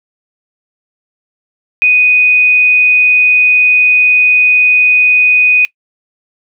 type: tone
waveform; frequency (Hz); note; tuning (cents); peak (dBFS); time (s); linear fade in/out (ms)
sine; 2489; D#7; 0; -5; 1.82-5.65; 0
effects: noise-tail reverb RT60 0.1 s tail -22 dB re dry